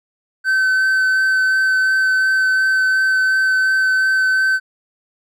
triangle tone with vibrato, 1532 Hz, G6, 40 cents flat, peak -11 dBFS, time 0.44-4.6 s, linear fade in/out 50 ms, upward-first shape sine, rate 2.8 Hz, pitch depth 10 cents each way, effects none

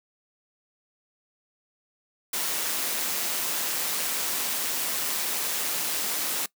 white noise with amplitude modulation, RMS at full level -27 dBFS, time 2.33-6.46 s, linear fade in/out 5 ms, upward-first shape sine, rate 159 Hz, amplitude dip 30%, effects noise-tail reverb RT60 0.1 s tail -21 dB re dry + high-pass 200 Hz 12 dB/octave

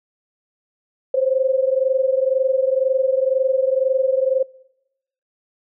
sine tone pair together, 519 / 541 Hz, C5 / C#5, -14 / -42 cents, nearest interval minor second, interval 72 cents, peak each -17 / -19 dBFS, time 1.14-4.43 s, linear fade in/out 5 ms, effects noise-tail reverb RT60 0.9 s tail -24 dB re dry

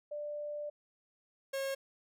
sine / 45% pulse tone pair in turn, 591 / 543 Hz, D5 / C#5, +11 / -36 cents, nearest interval minor second, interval 147 cents, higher first, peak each -37 / -34 dBFS, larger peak second, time 0.11-0.7 / 1.53-1.75 s, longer first, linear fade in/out 10 ms, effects none

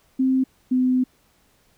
sine tone pair in turn, 261.6 / 254.7 Hz, C4 / C4, 0 / -46 cents, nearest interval unison, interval 46 cents, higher first, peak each -16 dBFS, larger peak neither, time 0.19-0.44 / 0.71-1.04 s, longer second, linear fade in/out 10 ms, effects pink hiss -61 dBFS RMS until 1.77 s

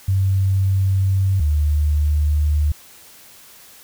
sine tone pair in turn, 96.1 / 74.73 Hz, G2 / D2, -34 / +31 cents, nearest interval major third, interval 435 cents, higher first, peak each -14 dBFS, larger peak neither, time 0.08-1.4 / 1.4-2.72 s, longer neither, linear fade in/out 5 ms, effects white hiss -45 dBFS RMS until 3.83 s

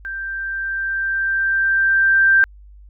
sine tone with level ramp, 1573 Hz, G6, 6 cents sharp, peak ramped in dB -25 to -9 dBFS, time 0.05-2.44 s, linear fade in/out 0 ms, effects added 50 Hz sine -40 dBFS peak until 2.89 s

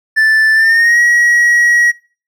triangle tone with pitch glide, 1760 to 1908.2 Hz, A6 to A#6, 0 to +40 cents, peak -5 dBFS, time 0.16-1.92 s, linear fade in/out 20 ms, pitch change +140 cents, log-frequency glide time 0.54-1 s, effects noise-tail reverb RT60 0.4 s tail -24 dB re dry

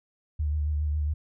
sine tone with vibrato, 75 Hz, D2, 37 cents sharp, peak -24 dBFS, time 0.39-1.14 s, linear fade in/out 10 ms, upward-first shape sine, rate 7.3 Hz, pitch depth 36 cents each way, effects none

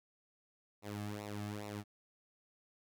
sawtooth tone with flanger, 103.83 Hz, G#2, in tune, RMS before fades -43 dBFS, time 0.82-1.84 s, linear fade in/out 50 ms, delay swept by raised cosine 0.62 to 2.12 ms, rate 2.4 Hz, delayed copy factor -0.8, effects none

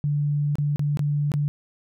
sine tone with dropouts, 146.1 Hz, D3, 9 cents flat, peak -20 dBFS, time 0.04-1.48 s, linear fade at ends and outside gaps 0 ms, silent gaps 0.555-0.584 / 0.76-0.794 / 0.972-0.993 / 1.318-1.339 s, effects none

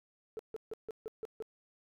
sine tone bursts, 440 Hz, A4, in tune, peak -36 dBFS, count 7, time 0.37-1.424 s, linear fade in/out 0 ms, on 22 ms, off 150 ms, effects tanh soft clip ceiling -34 dBFS + 13-bit

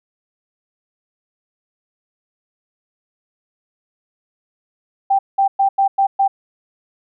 sine tone bursts at uneven times, 785 Hz, G5, 2 cents sharp, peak -11 dBFS, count 6, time 5.1-5.19 / 5.38-5.48 / 5.59-5.69 / 5.78-5.88 / 5.98-6.07 / 6.19-6.28 s, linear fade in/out 10 ms, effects none

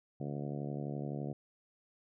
harmonic tone, 71.8 Hz, D2, 39 cents flat, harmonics 2 / 3 / 4 / 5 / 6 / 7 / 8 / 9 / 10, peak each -39 / -43 / -45 / -47 / -49 / -50 / -51 / -52 / -53 dBFS, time 0.2-1.33 s, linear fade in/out 5 ms, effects none

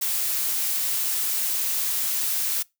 blue noise, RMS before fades -25 dBFS, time 0.01-2.63 s, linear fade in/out 10 ms, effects noise-tail reverb RT60 0.2 s tail -23 dB re dry

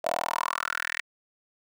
10% pulse tone with high-pass filter sweep, 40.85 Hz, E1, 15 cents flat, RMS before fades -30 dBFS, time 0.04-1.01 s, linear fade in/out 10 ms, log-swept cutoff 640 to 2000 Hz, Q 5.3, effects none

